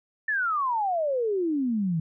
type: exponential sweep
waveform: sine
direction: down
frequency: 1800 to 155.56 Hz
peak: -23 dBFS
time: 0.28-2 s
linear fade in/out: 5 ms
effects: none